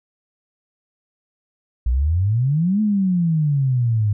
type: exponential two-way sweep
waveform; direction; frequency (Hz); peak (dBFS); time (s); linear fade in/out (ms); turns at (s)
sine; up then down; 56.7 to 217.3 to 101.5; -15; 1.86-4.13; 5; 2.81
effects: none